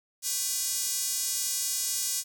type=tone with high-pass filter; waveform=square; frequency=222.1 Hz; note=A3; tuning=16 cents sharp; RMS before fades=-30 dBFS; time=0.22-2.24 s; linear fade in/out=50 ms; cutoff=6600 Hz; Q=1.6; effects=none